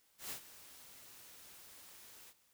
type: noise with ADSR envelope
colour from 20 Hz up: white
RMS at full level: -42 dBFS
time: 0.18-2.34 s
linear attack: 130 ms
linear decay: 89 ms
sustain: -15 dB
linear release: 51 ms
effects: white hiss -72 dBFS RMS until 2.53 s